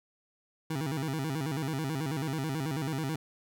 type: tone with vibrato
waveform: 25% pulse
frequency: 146.3 Hz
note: D3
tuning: 6 cents flat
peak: -27 dBFS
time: 0.7-3.16 s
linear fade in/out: 5 ms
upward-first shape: square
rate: 9.2 Hz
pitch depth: 150 cents each way
effects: none